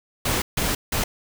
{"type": "noise bursts at uneven times", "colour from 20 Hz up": "pink", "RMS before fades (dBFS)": -23, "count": 3, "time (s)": [[0.25, 0.42], [0.57, 0.75], [0.92, 1.04]], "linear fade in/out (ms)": 5, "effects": []}